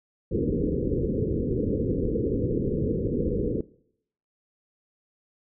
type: low-pass noise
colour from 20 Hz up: white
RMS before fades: -26 dBFS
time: 0.31-3.61 s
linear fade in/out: 5 ms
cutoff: 500 Hz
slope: 96 dB/octave
effects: noise-tail reverb RT60 0.7 s tail -21 dB re dry